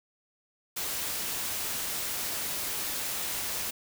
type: noise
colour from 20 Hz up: white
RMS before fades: -33 dBFS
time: 0.76-3.71 s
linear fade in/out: 10 ms
effects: none